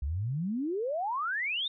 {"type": "exponential sweep", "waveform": "sine", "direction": "up", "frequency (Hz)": [64.1, 3752], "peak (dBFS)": -29, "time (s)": [0.02, 1.68], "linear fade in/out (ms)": 5, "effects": []}